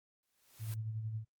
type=noise with exponential growth; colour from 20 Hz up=white; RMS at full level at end=-47 dBFS; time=0.23-0.74 s; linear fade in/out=1 ms; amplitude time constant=110 ms
type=tone with tremolo; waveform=sine; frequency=110 Hz; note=A2; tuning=in tune; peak=-35 dBFS; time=0.59-1.25 s; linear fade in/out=50 ms; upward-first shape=sine; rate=11 Hz; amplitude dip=45%
effects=noise-tail reverb RT60 0.1 s tail -25 dB re dry + Opus 48 kbps